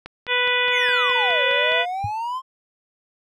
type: click train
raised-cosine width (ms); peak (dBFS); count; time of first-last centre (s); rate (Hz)
0.3; -18; 9; 0.06-1.72; 4.82
type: harmonic tone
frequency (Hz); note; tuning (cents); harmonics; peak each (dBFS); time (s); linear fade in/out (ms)
493.8; B4; 0; 1 / 2 / 3 / 4 / 5 / 6 / 7; -26 / -27 / -26 / -23 / -24 / -28 / -26; 0.27-1.86; 50
type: exponential two-way sweep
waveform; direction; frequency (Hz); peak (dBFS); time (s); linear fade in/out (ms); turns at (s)
triangle; down then up; 2367 to 523.3 to 1067; -22; 0.71-2.42; 50; 1.45
type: tone with exponential decay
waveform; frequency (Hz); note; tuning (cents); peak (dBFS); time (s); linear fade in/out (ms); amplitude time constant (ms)
sine; 103.83; G#2; 0; -20; 2.04-2.12; 5; 17
effects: none